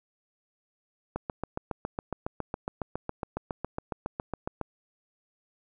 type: click train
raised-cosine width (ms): 1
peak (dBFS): -17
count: 26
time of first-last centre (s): 1.16-4.613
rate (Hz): 7.24
effects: none